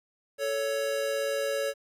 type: tone pair together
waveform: square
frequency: 440 / 557.9 Hz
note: A4 / C#5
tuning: 0 / +11 cents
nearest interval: major third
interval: 411 cents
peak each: -34 / -29 dBFS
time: 0.38-1.74 s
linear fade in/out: 50 ms
effects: resampled to 32000 Hz + 10-bit